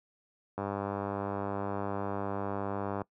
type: click train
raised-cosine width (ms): 1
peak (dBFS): -20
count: 244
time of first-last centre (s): 0.58-3.017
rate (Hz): 99.7
effects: noise-tail reverb RT60 0.1 s tail -22 dB re dry + high-pass 80 Hz 12 dB/octave